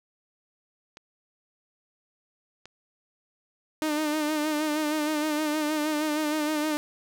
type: clicks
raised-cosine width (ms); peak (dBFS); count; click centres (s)
0.2; -27; 2; 0.971 / 2.656
type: tone with vibrato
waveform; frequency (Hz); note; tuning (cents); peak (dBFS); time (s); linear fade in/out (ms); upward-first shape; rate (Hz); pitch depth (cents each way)
sawtooth; 304.2; D#4; -39; -21; 3.82-6.77; 0; sine; 6.4; 46
effects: none